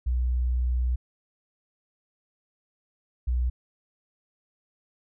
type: tone pair in turn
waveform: sine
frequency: 61.74 / 61.47 Hz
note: B1 / B1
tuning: 0 / -7 cents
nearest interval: unison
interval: 7 cents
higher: first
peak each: -22 dBFS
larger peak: neither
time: 0.06-0.96 / 3.27-3.5 s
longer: first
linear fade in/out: 10 ms
effects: none